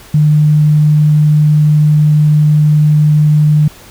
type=tone; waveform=sine; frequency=151 Hz; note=D3; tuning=48 cents sharp; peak=-5 dBFS; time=0.14-3.68 s; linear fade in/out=5 ms; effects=pink hiss -37 dBFS RMS until 3.9 s